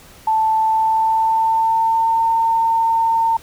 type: tone with pitch glide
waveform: sine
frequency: 880 to 907.9 Hz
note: A5 to A#5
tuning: 0 to -46 cents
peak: -13 dBFS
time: 0.27-3.37 s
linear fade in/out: 5 ms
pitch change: +54 cents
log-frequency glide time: 0.56-2.25 s
effects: pink hiss -44 dBFS RMS until 3.42 s